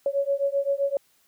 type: beating tone pair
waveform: sine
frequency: 554 / 561.7 Hz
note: C#5 / C#5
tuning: -1 / +23 cents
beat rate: 7.7 Hz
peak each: -25 dBFS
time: 0.06-0.97 s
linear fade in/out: 2 ms
effects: white hiss -64 dBFS RMS until 1.27 s + high-pass 60 Hz 12 dB/octave